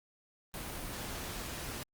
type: noise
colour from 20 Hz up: pink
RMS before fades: -41 dBFS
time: 0.54-1.83 s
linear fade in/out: 0 ms
effects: Opus 32 kbps

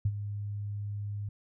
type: tone with ADSR envelope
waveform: sine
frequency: 102.6 Hz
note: G#2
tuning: 21 cents flat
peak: -22 dBFS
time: 0.05-1.29 s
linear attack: 6 ms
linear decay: 52 ms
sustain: -11 dB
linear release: 5 ms
effects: none

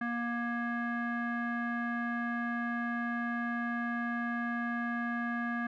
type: tone with low-pass filter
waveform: square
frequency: 237 Hz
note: A#3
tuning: 29 cents sharp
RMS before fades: -34 dBFS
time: 0.01-5.67 s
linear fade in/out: 5 ms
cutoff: 1600 Hz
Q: 5.4
effects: none

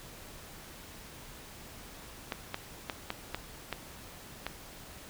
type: clicks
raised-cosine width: 0.3 ms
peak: -17 dBFS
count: 7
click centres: 2.322 / 2.544 / 2.898 / 3.104 / 3.346 / 3.727 / 4.466 s
effects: pink hiss -49 dBFS RMS until 5.09 s

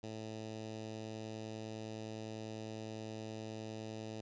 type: tone with notch filter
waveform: 10% pulse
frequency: 109.8 Hz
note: A2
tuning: 3 cents flat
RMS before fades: -45 dBFS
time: 0.03-4.21 s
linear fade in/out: 5 ms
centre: 1500 Hz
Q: 1.2
effects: resampled to 16000 Hz + 12-bit

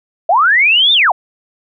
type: linear two-way sweep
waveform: sine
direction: up then down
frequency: 622.3 to 3672 to 622.3 Hz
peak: -7 dBFS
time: 0.29-1.12 s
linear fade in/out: 5 ms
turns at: 0.93 s
effects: none

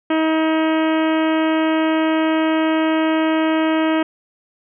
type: harmonic tone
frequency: 317.6 Hz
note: D#4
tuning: 36 cents sharp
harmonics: 1 / 2 / 3 / 4 / 5 / 6 / 7 / 8 / 9 / 10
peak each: -16 / -22 / -26 / -28 / -30 / -32 / -33 / -34 / -35 / -36 dBFS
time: 0.1-4.03 s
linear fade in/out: 5 ms
effects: none

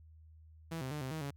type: tone with pitch steps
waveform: sawtooth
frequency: 164.1 / 130.3 / 149.9 / 130.6 / 158.2 / 140.8 Hz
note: E3 / C3 / D3 / C3 / D#3 / C#3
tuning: -8 / -7 / +36 / -3 / +29 / +27 cents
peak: -34 dBFS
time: 0.71-1.31 s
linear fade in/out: 10 ms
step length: 100 ms
effects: added 79 Hz sine -55 dBFS peak until 1.36 s

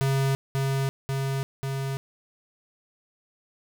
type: tone with echo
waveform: square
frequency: 135.8 Hz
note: C#3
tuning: 35 cents flat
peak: -22 dBFS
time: 0.01-0.35 s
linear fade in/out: 0 ms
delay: 540 ms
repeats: 3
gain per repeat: -2 dB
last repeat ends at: 1.97 s
effects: none

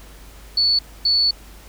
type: tone bursts at uneven times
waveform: sine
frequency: 4446 Hz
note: C#8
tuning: 4 cents sharp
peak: -14 dBFS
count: 2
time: 0.57-0.79 / 1.05-1.31 s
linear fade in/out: 5 ms
effects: added 50 Hz sine -41 dBFS peak until 1.68 s + pink hiss -46 dBFS RMS until 1.68 s

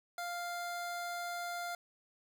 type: tone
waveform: 25% pulse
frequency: 698.5 Hz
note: F5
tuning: in tune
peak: -34 dBFS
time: 0.18-1.75 s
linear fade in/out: 2 ms
effects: none

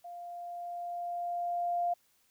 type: tone with level ramp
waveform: sine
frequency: 698.5 Hz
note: F5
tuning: in tune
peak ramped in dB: -42 to -27 dBFS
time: 0.04-1.94 s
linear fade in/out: 10 ms
effects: white hiss -70 dBFS RMS until 2.3 s

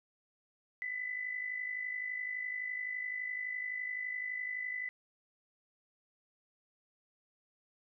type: tone with amplitude modulation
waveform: sine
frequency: 2000 Hz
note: B6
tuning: 21 cents sharp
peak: -33 dBFS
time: 0.82-4.89 s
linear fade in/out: 0 ms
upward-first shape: sine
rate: 51.8 Hz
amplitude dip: 60%
effects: none

